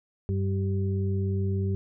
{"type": "harmonic tone", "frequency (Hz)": 97, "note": "G2", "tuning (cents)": -18, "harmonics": [1, 2, 4], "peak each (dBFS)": [-25, -32, -34], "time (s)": [0.29, 1.75], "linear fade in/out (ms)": 0, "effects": []}